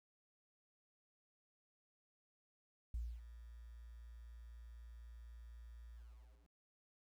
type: tone with ADSR envelope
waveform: sine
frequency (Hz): 58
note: A#1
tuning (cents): -8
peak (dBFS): -38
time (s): 2.94-6.52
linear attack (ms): 3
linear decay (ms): 260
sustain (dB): -14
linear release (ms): 560
effects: 12-bit